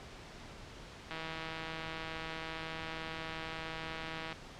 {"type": "click train", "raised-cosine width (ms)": 0.3, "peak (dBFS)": -25, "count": 519, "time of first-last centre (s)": [1.11, 4.327], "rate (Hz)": 161, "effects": ["pink hiss -50 dBFS RMS until 4.59 s", "low-pass 5000 Hz 12 dB/octave"]}